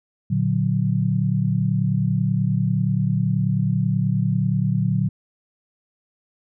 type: chord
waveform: sine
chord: Bb augmented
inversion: none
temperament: equal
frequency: 116.54 / 146.83 / 185 Hz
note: Bb2 / D3 / F#3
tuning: 0 / 0 / 0 cents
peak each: -22 dBFS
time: 0.3-5.09 s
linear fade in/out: 10 ms
effects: none